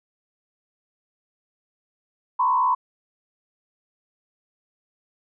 sine tone with frequency modulation, 1009 Hz, B5, 37 cents sharp, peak -17 dBFS, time 2.39-2.75 s, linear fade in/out 10 ms, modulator 67.8 Hz, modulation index 0.99, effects none

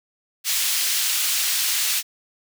pink high-pass noise, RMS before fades -22 dBFS, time 0.44-2.03 s, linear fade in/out 50 ms, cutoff 3000 Hz, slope 12 dB/octave, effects none

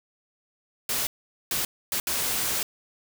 white noise bursts at uneven times, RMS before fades -27 dBFS, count 4, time 0.89-1.07 / 1.51-1.65 / 1.92-2 / 2.07-2.63 s, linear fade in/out 2 ms, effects none

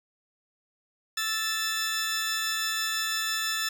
15% pulse tone pair together, 1318.5 / 1760 Hz, E6 / A6, 0 / 0 cents, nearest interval perfect fourth, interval 500 cents, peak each -26 / -22 dBFS, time 1.17-3.69 s, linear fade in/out 5 ms, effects none

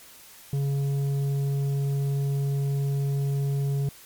sine tone with tanh clipping, 139.3 Hz, C#3, 9 cents sharp, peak -24 dBFS, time 0.53-3.89 s, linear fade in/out 2 ms, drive 7 dB, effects white hiss -49 dBFS RMS until 4.05 s + MP3 96 kbps

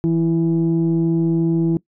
sine tone pair together, 164.81 / 331 Hz, E3 / E4, 0 / +7 cents, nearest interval octave, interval 1207 cents, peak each -16 dBFS, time 0.04-1.77 s, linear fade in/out 0 ms, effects noise-tail reverb RT60 0.1 s tail -21 dB re dry + tanh soft clip ceiling -10 dBFS

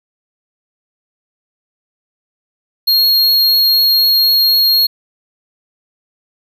square tone, 4274 Hz, C8, 36 cents sharp, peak -9 dBFS, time 2.87-4.87 s, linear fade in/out 10 ms, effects none

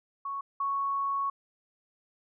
sine tone pair in turn, 1108.7 / 1108.7 Hz, C#6 / C#6, 0 / 0 cents, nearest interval unison, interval 0 cents, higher neither, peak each -32 / -27 dBFS, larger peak second, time 0.25-0.41 / 0.6-1.3 s, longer second, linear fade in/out 5 ms, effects none

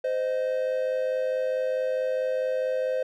triangle tone pair together, 517 / 621.6 Hz, C5 / D#5, -21 / -2 cents, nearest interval minor third, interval 319 cents, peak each -23 / -29 dBFS, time 0.04-3.03 s, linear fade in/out 5 ms, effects none

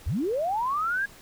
sine linear sweep, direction up, 47.94 to 1658 Hz, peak -24 dBFS, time 0.06-1.06 s, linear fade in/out 10 ms, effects pink hiss -50 dBFS RMS until 1.21 s

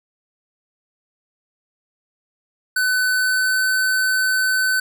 square tone with pitch glide, 1507 to 1517.5 Hz, F#6 to F#6, +31 to +43 cents, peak -17 dBFS, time 2.76-4.8 s, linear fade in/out 5 ms, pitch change +12 cents, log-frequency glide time 3.1-3.61 s, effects none

